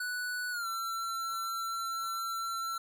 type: tone with pitch glide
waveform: square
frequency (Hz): 1480 to 1349.3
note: F#6 to E6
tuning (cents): 0 to +40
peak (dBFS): -34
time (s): 0-2.78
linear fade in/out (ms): 5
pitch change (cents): -160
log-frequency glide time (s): 0.51-0.67
effects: none